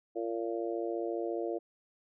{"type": "harmonic tone", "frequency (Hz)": 114.6, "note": "A#2", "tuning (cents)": -29, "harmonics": [3, 4, 5, 6], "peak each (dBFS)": [-35, -37, -39, -41], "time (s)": [0.15, 1.59], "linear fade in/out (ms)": 20, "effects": []}